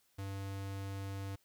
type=tone; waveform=square; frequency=98 Hz; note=G2; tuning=in tune; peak=-40 dBFS; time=0.18-1.36 s; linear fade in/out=10 ms; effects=white hiss -73 dBFS RMS until 1.44 s